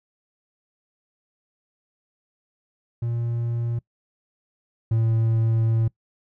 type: tone pair in turn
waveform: triangle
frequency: 117.6 / 113.03 Hz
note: A#2 / A2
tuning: +16 / +47 cents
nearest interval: minor second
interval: 69 cents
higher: first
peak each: -21 / -16 dBFS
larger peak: second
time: 3.02-3.79 / 4.91-5.88 s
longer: second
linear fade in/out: 5 ms
effects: noise-tail reverb RT60 0.1 s tail -23 dB re dry